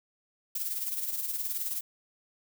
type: noise with tremolo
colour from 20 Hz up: violet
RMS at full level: -31 dBFS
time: 0.55-1.81 s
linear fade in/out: 5 ms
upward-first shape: sine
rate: 19 Hz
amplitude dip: 55%
effects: none